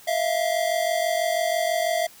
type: tone pair together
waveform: square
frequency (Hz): 644.9 / 691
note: E5 / F5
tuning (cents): -38 / -19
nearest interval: minor second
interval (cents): 119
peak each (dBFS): -25 / -25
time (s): 0.07-2.07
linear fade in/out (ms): 10
effects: white hiss -49 dBFS RMS until 2.2 s